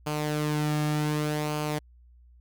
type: tone with flanger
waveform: sawtooth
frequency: 150.7 Hz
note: D3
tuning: 45 cents sharp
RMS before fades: -28 dBFS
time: 0.06-1.79 s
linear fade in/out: 10 ms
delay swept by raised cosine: 0.53 to 2.03 ms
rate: 0.66 Hz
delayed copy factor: -0.5
effects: added 60 Hz sine -52 dBFS peak until 2.4 s